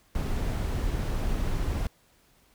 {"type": "noise", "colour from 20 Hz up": "brown", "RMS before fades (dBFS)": -28, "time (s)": [0.15, 1.87], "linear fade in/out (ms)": 2, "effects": ["pink hiss -63 dBFS RMS until 2.54 s"]}